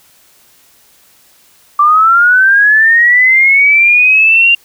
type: linear sweep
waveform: sine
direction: up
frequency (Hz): 1162 to 2794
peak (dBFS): -4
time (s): 1.79-4.55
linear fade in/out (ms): 5
effects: white hiss -47 dBFS RMS until 4.64 s